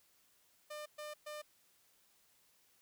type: tone bursts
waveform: sawtooth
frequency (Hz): 600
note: D5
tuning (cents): +37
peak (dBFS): -40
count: 3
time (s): 0.7-1.42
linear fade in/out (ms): 10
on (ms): 160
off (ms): 120
effects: white hiss -71 dBFS RMS until 2.81 s